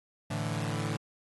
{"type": "chord", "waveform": "sawtooth", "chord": "A suspended fourth", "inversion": "none", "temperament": "equal", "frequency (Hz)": [110, 146.83, 164.81], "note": ["A2", "D3", "E3"], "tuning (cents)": [0, 0, 0], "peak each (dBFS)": [-30, -31, -32], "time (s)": [0.3, 0.97], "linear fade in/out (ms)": 10, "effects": ["AAC 32 kbps"]}